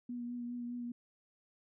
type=tone with vibrato; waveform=sine; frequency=241.6 Hz; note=B3; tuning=38 cents flat; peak=-38 dBFS; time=0.09-0.92 s; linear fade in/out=5 ms; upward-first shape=triangle; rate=4.9 Hz; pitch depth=23 cents each way; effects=none